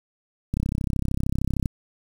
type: click train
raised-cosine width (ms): 5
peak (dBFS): -12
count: 38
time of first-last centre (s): 0.54-1.658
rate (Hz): 33.1
effects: 7-bit